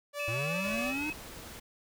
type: tone with vibrato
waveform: sawtooth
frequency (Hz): 577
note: D5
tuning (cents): -31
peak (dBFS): -31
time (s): 0.13-0.94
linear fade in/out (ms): 50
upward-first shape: sine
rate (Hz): 2.8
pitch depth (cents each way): 13
type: tone with pitch glide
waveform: sine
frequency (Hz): 2597 to 2558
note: E7 to D#7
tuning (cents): -26 to +47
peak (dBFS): -34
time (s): 0.19-1.13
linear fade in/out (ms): 10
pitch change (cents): -27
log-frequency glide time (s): 0.56-0.91
type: linear sweep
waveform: square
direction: up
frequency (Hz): 107.7 to 310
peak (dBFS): -35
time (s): 0.28-1.1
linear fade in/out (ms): 0
type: noise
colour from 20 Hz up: pink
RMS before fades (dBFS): -46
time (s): 0.63-1.6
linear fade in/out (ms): 10
effects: none